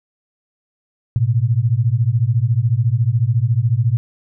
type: beating tone pair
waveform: sine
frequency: 110 / 124 Hz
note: A2 / B2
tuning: 0 / +7 cents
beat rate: 14 Hz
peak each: -16 dBFS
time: 1.16-3.97 s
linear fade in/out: 0 ms
effects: none